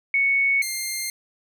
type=tone pair in turn; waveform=sine / 10% pulse; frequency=2217 / 2108 Hz; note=C#7 / C7; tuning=0 / +12 cents; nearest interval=minor second; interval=88 cents; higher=first; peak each=-17 dBFS; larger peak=neither; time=0.14-0.62 / 0.62-1.1 s; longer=neither; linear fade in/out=2 ms; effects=none